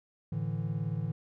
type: chord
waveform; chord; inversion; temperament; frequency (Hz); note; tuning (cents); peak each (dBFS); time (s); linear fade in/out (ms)
triangle; A suspended fourth; none; equal; 110 / 146.83 / 164.81; A2 / D3 / E3; 0 / 0 / 0; -33; 0.32-1.12; 5
effects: none